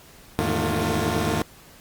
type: tone cluster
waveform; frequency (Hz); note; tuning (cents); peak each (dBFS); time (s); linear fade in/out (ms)
15% pulse; 81.3 / 104.5 / 152.3 / 224.6 / 353.2; E2 / G#2 / D#3 / A3 / F4; -23 / +11 / -37 / +36 / +20; -22; 0.39-1.42; 0
effects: pink hiss -49 dBFS RMS until 1.8 s + Opus 48 kbps